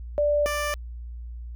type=tone pair in turn; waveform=sine / 15% pulse; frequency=587.3 / 589.5 Hz; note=D5 / D5; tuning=0 / +6 cents; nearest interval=unison; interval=6 cents; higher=second; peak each=-19 dBFS; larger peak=neither; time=0.18-0.46 / 0.46-0.74 s; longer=neither; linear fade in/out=0 ms; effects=added 59 Hz sine -34 dBFS peak until 1.55 s